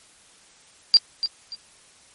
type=tone with echo; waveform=sine; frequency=4735 Hz; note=D8; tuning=13 cents sharp; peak=-9 dBFS; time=0.94-0.97 s; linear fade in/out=0 ms; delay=290 ms; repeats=2; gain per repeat=-11 dB; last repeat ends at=1.55 s; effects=white hiss -53 dBFS RMS until 2.14 s + MP3 48 kbps